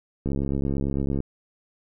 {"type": "click train", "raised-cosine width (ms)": 3, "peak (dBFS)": -14, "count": 66, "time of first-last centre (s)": [0.26, 1.203], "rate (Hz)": 68.9, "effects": []}